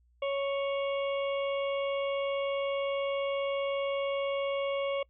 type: harmonic tone with a mistuned harmonic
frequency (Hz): 554.4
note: C#5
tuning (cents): 0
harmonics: 1 / 2 / 4 / 5 / 6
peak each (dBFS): -29 / -39 / -41 / -43 / -48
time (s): 0.22-5.03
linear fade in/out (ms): 5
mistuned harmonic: 5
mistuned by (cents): +19
effects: noise-tail reverb RT60 0.1 s tail -26 dB re dry + added 60 Hz sine -63 dBFS peak until 5.09 s